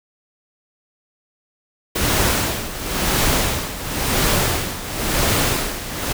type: noise with tremolo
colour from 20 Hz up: pink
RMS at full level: -17 dBFS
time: 1.95-6.13 s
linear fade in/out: 10 ms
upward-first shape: sine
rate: 0.96 Hz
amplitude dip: 75%
effects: none